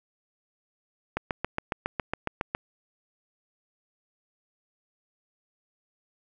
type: click train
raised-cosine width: 0.5 ms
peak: -12 dBFS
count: 11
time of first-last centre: 1.17-2.549 s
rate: 7.25 Hz
effects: none